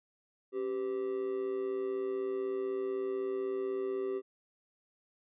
triangle tone with amplitude modulation, 389.2 Hz, G4, 12 cents flat, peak -27 dBFS, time 0.52-4.22 s, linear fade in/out 50 ms, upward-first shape sine, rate 116 Hz, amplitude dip 65%, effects resampled to 8000 Hz

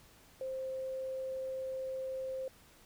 sine tone, 525 Hz, C5, 6 cents sharp, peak -36 dBFS, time 0.41-2.48 s, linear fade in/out 2 ms, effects pink hiss -61 dBFS RMS until 2.85 s

